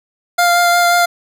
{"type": "tone with vibrato", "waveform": "25% pulse", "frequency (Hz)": 698.5, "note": "F5", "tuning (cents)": 0, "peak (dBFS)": -6, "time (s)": [0.38, 1.06], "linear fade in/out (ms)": 10, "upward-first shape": "sine", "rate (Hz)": 5.6, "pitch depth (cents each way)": 10, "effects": []}